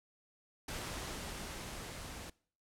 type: noise with level ramp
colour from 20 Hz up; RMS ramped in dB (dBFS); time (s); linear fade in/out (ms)
pink; -41 to -47; 0.68-2.3; 5
effects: noise-tail reverb RT60 0.5 s tail -23 dB re dry + low-pass 11000 Hz 12 dB/octave